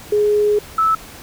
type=tone pair in turn; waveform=sine; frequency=417.3 / 1308.5 Hz; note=G#4 / E6; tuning=+8 / -13 cents; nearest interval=octave + minor sixth; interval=1979 cents; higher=second; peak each=-12 dBFS; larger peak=neither; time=0.12-0.59 / 0.78-0.95 s; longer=first; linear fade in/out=5 ms; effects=pink hiss -38 dBFS RMS until 1.22 s